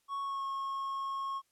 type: tone with pitch glide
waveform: triangle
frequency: 1108.7 to 1089 Hz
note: C#6 to C#6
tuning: 0 to -31 cents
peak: -32 dBFS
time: 0.08-1.42 s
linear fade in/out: 50 ms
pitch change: -31 cents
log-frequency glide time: 0.21-0.45 s
effects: white hiss -75 dBFS RMS until 1.51 s + low-pass 12000 Hz 12 dB/octave